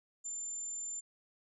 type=tone; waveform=sine; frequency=7180 Hz; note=A8; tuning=34 cents sharp; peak=-38 dBFS; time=0.24-1.01 s; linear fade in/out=20 ms; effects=none